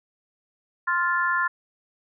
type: chord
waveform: sine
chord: F major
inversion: second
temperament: just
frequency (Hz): 1047.7 / 1396.9 / 1746.1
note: C6 / F6 / A6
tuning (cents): +2 / 0 / -14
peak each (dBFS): -25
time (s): 0.87-1.48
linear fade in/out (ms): 10
effects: none